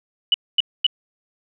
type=tone bursts; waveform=sine; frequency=2960 Hz; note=F#7; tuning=in tune; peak=-12 dBFS; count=3; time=0.32-0.866 s; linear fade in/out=2 ms; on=22 ms; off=240 ms; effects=none